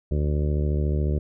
harmonic tone, 74 Hz, D2, 14 cents sharp, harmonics 1 / 2 / 3 / 4 / 5 / 6 / 7 / 8, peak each -22 / -27 / -34 / -37 / -33 / -38 / -40 / -41 dBFS, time 0.11-1.19 s, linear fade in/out 5 ms, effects none

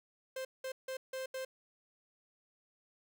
45% pulse tone bursts at uneven times, 523.3 Hz, C5, in tune, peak -38 dBFS, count 5, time 0.36-0.45 / 0.64-0.72 / 0.88-0.97 / 1.13-1.26 / 1.34-1.45 s, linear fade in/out 5 ms, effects none

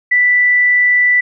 sine tone, 1975.5 Hz, B6, in tune, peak -8 dBFS, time 0.11-1.21 s, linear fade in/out 10 ms, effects none

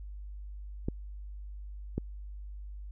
clicks, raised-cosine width 3 ms, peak -18 dBFS, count 2, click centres 0.885 / 1.98 s, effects added 50 Hz sine -40 dBFS peak until 2.91 s

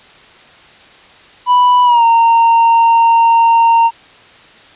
triangle tone with pitch glide, 987.8 to 921.6 Hz, B5 to A#5, 0 to -20 cents, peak -4 dBFS, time 1.46-3.91 s, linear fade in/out 50 ms, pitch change -120 cents, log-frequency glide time 1.84-2.04 s, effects white hiss -41 dBFS RMS until 4.75 s + resampled to 8000 Hz

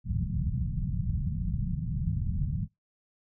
white low-pass noise, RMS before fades -30 dBFS, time 0.04-2.68 s, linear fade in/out 50 ms, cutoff 180 Hz, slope 48 dB/octave, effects noise-tail reverb RT60 0.2 s tail -26 dB re dry

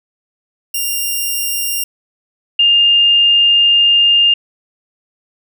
5% pulse / sine tone pair in turn, 2794 / 2813 Hz, F7 / F7, 0 / +12 cents, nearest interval unison, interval 12 cents, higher second, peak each -7 dBFS, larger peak neither, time 0.74-1.84 / 2.59-4.34 s, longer second, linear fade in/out 5 ms, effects none

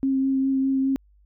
sine tone with vibrato, 267.8 Hz, C4, 40 cents sharp, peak -19 dBFS, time 0.03-0.96 s, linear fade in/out 0 ms, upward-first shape triangle, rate 4.9 Hz, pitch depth 15 cents each way, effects added 50 Hz sine -54 dBFS peak until 1.25 s

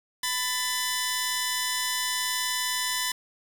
10% pulse tone pair together, 1000.1 / 1760 Hz, B5 / A6, +21 / 0 cents, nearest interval minor seventh, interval 979 cents, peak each -20 dBFS, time 0.23-3.12 s, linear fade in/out 5 ms, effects 7-bit

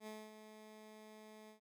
15% pulse tone with ADSR envelope, 215.6 Hz, A3, 35 cents flat, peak -40 dBFS, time 0-1.6 s, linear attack 68 ms, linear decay 240 ms, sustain -9 dB, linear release 110 ms, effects none

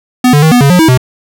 square tone with pitch steps, 250.3 / 146.6 / 158.3 / 245.2 / 139.7 / 179.5 / 321.9 / 127.4 Hz, B3 / D3 / D#3 / B3 / C#3 / F3 / E4 / C3, +23 / -3 / +30 / -12 / +14 / +48 / -41 / -46 cents, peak -4 dBFS, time 0.24-0.976 s, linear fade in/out 5 ms, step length 92 ms, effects none

